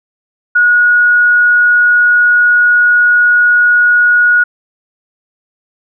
sine tone, 1452 Hz, F#6, 33 cents flat, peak -5 dBFS, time 0.55-4.44 s, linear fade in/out 10 ms, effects none

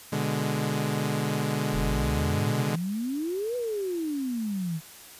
sawtooth chord, G# diminished, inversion first, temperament equal, 123.47 / 146.83 / 207.7 Hz, B2 / D3 / G#3, 0 / 0 / 0 cents, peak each -28 / -25 / -26 dBFS, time 0.12-2.76 s, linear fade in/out 10 ms
sine exponential two-way sweep, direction up then down, 38.89 to 500 to 154 Hz, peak -27 dBFS, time 1.72-4.81 s, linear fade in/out 50 ms, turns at 3.56 s
effects white hiss -47 dBFS RMS until 5.19 s + resampled to 32000 Hz

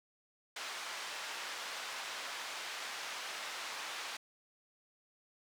pink band-pass noise, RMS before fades -43 dBFS, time 0.56-4.17 s, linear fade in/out 5 ms, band 960 to 5800 Hz, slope 12 dB/octave, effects none

